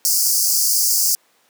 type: high-pass noise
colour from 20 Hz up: pink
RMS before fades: -17 dBFS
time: 0.05-1.15 s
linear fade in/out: 0 ms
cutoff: 4700 Hz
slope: 96 dB/octave
effects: pink hiss -58 dBFS RMS until 1.49 s + high-pass 400 Hz 12 dB/octave